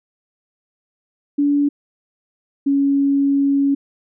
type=tone pair in turn; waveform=sine; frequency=287.1 / 278.8 Hz; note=D4 / C#4; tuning=-39 / +10 cents; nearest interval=minor second; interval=51 cents; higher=first; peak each=-13 dBFS; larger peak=neither; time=1.38-1.69 / 2.66-3.75 s; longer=second; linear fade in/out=10 ms; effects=none